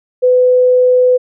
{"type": "tone", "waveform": "sine", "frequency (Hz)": 502, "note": "B4", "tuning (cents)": 28, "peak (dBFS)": -6, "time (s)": [0.22, 1.18], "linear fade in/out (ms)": 20, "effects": []}